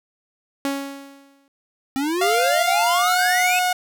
sawtooth tone with exponential decay, 277.2 Hz, C#4, in tune, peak -16 dBFS, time 0.65-1.48 s, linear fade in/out 1 ms, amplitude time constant 180 ms
square exponential sweep, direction up, 261.6 to 2653 Hz, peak -21 dBFS, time 1.96-3.59 s, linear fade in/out 0 ms
sawtooth tone with pitch glide, 698.5 to 726.5 Hz, F5 to F#5, 0 to -32 cents, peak -14 dBFS, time 2.21-3.73 s, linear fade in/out 5 ms, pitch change +68 cents, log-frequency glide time 2.93-3.1 s
effects none

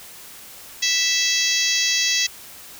harmonic tone, 658 Hz, E5, 3 cents flat, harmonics 3 / 4 / 5 / 6 / 7 / 8 / 9 / 10, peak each -26 / -26 / -26 / -26 / -26 / -26 / -26 / -26 dBFS, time 0.82-2.27 s, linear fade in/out 10 ms, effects white hiss -41 dBFS RMS until 2.79 s

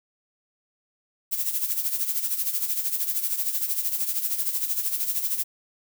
violet noise with tremolo, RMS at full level -24 dBFS, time 1.31-5.44 s, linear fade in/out 20 ms, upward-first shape sine, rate 13 Hz, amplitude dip 65%, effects none

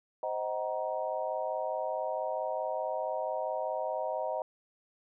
sine chord, C half-diminished seventh, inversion none, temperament just, 523.3 / 627.9 / 753.5 / 941.9 Hz, C5 / Eb5 / Gb5 / Bb5, 0 / +16 / +31 / +18 cents, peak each -37 / -34 / -38 / -38 dBFS, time 0.23-4.42 s, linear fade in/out 2 ms, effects none

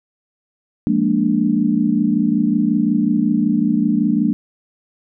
sine chord, Bb dominant seventh, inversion second, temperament equal, 174.61 / 207.7 / 233.1 / 293.7 Hz, F3 / Ab3 / Bb3 / D4, 0 / 0 / 0 / 0 cents, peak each -23 / -18 / -18 / -19 dBFS, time 0.87-4.33 s, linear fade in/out 0 ms, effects none

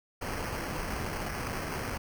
pink noise with sample-and-hold, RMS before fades -35 dBFS, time 0.21-1.98 s, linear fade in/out 10 ms, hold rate 3675 Hz, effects none

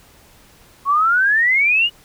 sine exponential sweep, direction up, 1088 to 2936 Hz, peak -12 dBFS, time 0.85-1.9 s, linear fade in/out 50 ms, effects pink hiss -49 dBFS RMS until 2.04 s

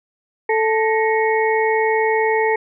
harmonic tone with a mistuned harmonic, 440 Hz, A4, in tune, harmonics 1 / 2 / 4 / 5, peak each -17 / -20 / -23 / -25 dBFS, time 0.49-2.56 s, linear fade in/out 5 ms, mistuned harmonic 4, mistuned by +110 cents, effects none

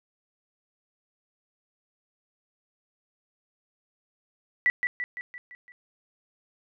sine tone with echo, 1963 Hz, B6, 11 cents flat, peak -18 dBFS, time 4.66-4.7 s, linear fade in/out 0 ms, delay 170 ms, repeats 6, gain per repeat -5 dB, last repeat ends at 5.72 s, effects none

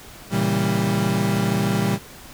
35% pulse chord, A# diminished seventh, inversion none, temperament equal with one note detuned, 116.54 / 138.59 / 164.81 / 197.59 Hz, A#2 / C#3 / E3 / G3, 0 / 0 / 0 / +14 cents, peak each -23 / -26 / -24 / -20 dBFS, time 0.3-1.99 s, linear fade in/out 50 ms, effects pink hiss -42 dBFS RMS until 2.33 s

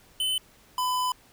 square tone pair in turn, 3036 / 1003.8 Hz, F#7 / B5, +44 / +28 cents, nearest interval octave + perfect fifth, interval 1916 cents, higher first, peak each -25 dBFS, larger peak neither, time 0.2-0.38 / 0.78-1.12 s, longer second, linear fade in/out 2 ms, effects pink hiss -57 dBFS RMS until 1.32 s

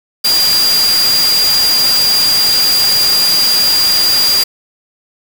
sine tone in noise, 4796 Hz, D8, 36 cents sharp, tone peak -9 dBFS, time 0.24-4.44 s, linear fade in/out 10 ms, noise white, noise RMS -17 dBFS, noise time 0.24-4.44 s, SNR +5 dB, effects none

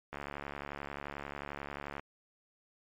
click train, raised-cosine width 0.5 ms, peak -25 dBFS, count 134, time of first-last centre 0.13-1.995 s, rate 71.3 Hz, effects MP3 64 kbps

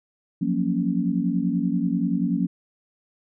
sine chord, Gb major seventh, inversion third, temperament equal, 174.61 / 185 / 233.1 / 277.2 Hz, F3 / Gb3 / Bb3 / Db4, 0 / 0 / 0 / 0 cents, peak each -26 dBFS, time 0.41-2.47 s, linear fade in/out 10 ms, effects none

